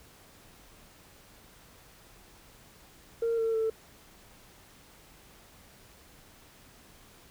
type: tone with pitch steps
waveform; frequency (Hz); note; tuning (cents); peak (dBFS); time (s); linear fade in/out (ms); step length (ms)
sine; 461.1 / 451.6 / 444.4; A#4 / A4 / A4; -19 / +45 / +17; -24; 3.22-3.7; 5; 160
effects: tanh soft clip ceiling -23 dBFS + pink hiss -56 dBFS RMS until 7.3 s